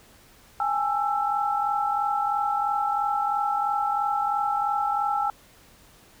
sine tone cluster, 813 / 856 / 1330 Hz, G#5 / A5 / E6, -37 / -48 / +15 cents, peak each -25 / -29 / -27 dBFS, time 0.6-5.3 s, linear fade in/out 2 ms, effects pink hiss -54 dBFS RMS until 6.2 s

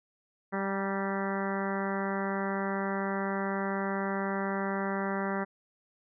harmonic tone with a mistuned harmonic, 195.9 Hz, G3, 1 cent flat, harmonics 1 / 2 / 3 / 4 / 5 / 6 / 7 / 8 / 9 / 10, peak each -33 / -36 / -38 / -39 / -40 / -41 / -41 / -42 / -43 / -43 dBFS, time 0.52-5.45 s, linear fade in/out 20 ms, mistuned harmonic 5, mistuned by -28 cents, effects none

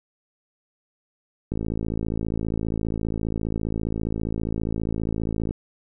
click train, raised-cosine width 3 ms, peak -14 dBFS, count 220, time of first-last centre 1.52-5.509 s, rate 54.9 Hz, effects none

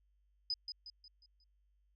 sine tone with echo, 5000 Hz, D#8, 8 cents sharp, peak -33 dBFS, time 0.5-0.54 s, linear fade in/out 2 ms, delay 180 ms, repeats 5, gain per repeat -7 dB, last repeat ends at 1.44 s, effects added 50 Hz sine -70 dBFS peak until 1.95 s

